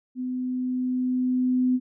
sine tone with level ramp, 253.2 Hz, B3, 43 cents sharp, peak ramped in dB -27 to -18 dBFS, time 0.15-1.8 s, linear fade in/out 50 ms, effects none

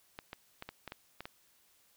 clicks, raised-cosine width 0.3 ms, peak -26 dBFS, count 8, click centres 0.189 / 0.331 / 0.624 / 0.69 / 0.877 / 0.921 / 1.206 / 1.255 s, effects white hiss -68 dBFS RMS until 1.96 s

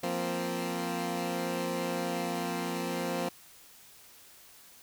15% pulse chord, F suspended fourth, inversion none, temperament equal, 174.61 / 233.1 / 261.6 Hz, F3 / Bb3 / C4, 0 / 0 / 0 cents, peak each -28 / -30 / -30 dBFS, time 0.03-3.29 s, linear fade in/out 5 ms, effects white hiss -55 dBFS RMS until 4.82 s

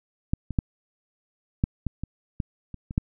clicks, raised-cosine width 5 ms, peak -10 / -19 / -9 / -8 / -14 / -18 / -14 / -24 / -22 / -9 dBFS, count 10, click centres 0.335 / 0.507 / 0.588 / 1.639 / 1.867 / 2.036 / 2.402 / 2.743 / 2.909 / 2.979 s, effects none

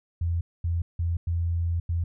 sine tone bursts at uneven times, 84.9 Hz, F2, 48 cents flat, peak -23 dBFS, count 5, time 0.21-0.41 / 0.64-0.82 / 0.99-1.17 / 1.27-1.8 / 1.89-2.04 s, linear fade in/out 5 ms, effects none

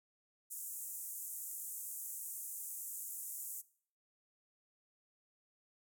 white band-pass noise, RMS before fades -45 dBFS, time 0.5-3.62 s, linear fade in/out 20 ms, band 6900 to 16000 Hz, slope 48 dB/octave, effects noise-tail reverb RT60 0.5 s tail -19 dB re dry

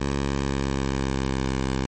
10% pulse tone with pitch glide, 69.3 to 66.13 Hz, C#2 to C2, 0 to +19 cents, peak -15 dBFS, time 0-1.86 s, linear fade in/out 10 ms, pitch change -81 cents, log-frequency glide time 0.13-1.47 s, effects MP3 32 kbps

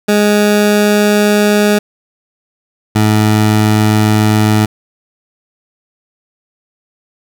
20% pulse tone pair in turn, 207.7 / 107.26 Hz, G#3 / A2, 0 / -44 cents, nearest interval major seventh, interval 1144 cents, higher first, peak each -3 dBFS, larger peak neither, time 0.08-1.79 / 2.95-4.66 s, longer neither, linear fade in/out 10 ms, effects none

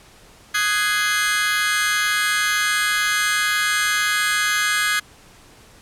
sawtooth chord, Ab dominant seventh, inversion second, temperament just, 1245.9 / 1495.1 / 1661.2 / 2077 Hz, Eb6 / Gb6 / Ab6 / C7, +2 / +18 / 0 / -13 cents, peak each -21 / -22 / -17 / -21 dBFS, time 0.54-5 s, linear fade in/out 10 ms, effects pink hiss -48 dBFS RMS until 5.81 s + low-pass 11000 Hz 12 dB/octave

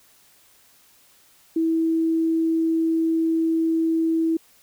sine tone, 325.7 Hz, E4, 21 cents flat, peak -18 dBFS, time 1.56-4.37 s, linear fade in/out 5 ms, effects white hiss -56 dBFS RMS until 4.62 s

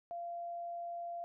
sine tone, 689 Hz, F5, 24 cents flat, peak -39 dBFS, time 0.11-1.24 s, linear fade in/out 0 ms, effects none

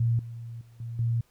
sine tone with level steps, 116.54 Hz, A#2, in tune, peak -21 / -36 / -50 / -33 / -23 dBFS, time 0-1.21 s, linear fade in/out 5 ms, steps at 0.19 / 0.61 / 0.8 / 0.99 s, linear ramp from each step 2 ms, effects pink hiss -66 dBFS RMS until 1.3 s

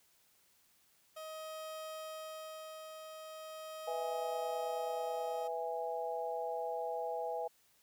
30% pulse tone with tremolo, 630 Hz, D#5, 21 cents sharp, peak -40 dBFS, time 1.16-5.48 s, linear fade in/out 10 ms, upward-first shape sine, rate 0.4 Hz, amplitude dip 40%
sine chord, E major, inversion second, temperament just, 494.4 / 659.3 / 824.1 Hz, B4 / E5 / G#5, +2 / 0 / -14 cents, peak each -40 dBFS, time 3.87-7.48 s, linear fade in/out 10 ms
effects white hiss -70 dBFS RMS until 7.82 s

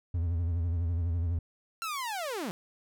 triangle tone with vibrato, 84.8 Hz, E2, 50 cents sharp, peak -25 dBFS, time 0.14-1.39 s, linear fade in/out 5 ms, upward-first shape sine, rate 12 Hz, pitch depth 81 cents each way
sawtooth linear sweep, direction down, 1375 to 160 Hz, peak -29 dBFS, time 1.82-2.51 s, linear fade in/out 0 ms
effects none

